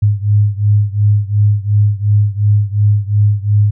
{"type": "beating tone pair", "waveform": "sine", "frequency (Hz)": [102.7, 105.5], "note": ["G#2", "G#2"], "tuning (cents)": [-19, 28], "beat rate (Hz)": 2.8, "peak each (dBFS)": [-11, -13], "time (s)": [0.02, 3.71], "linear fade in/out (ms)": 10, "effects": []}